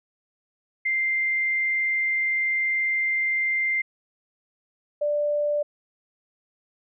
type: tone pair in turn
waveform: sine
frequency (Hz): 2093 / 589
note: C7 / D5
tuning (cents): 0 / +5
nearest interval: octave + minor seventh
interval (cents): 2195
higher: first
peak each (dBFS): -21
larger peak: neither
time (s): 0.85-3.82 / 5.01-5.63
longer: first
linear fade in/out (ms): 10
effects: none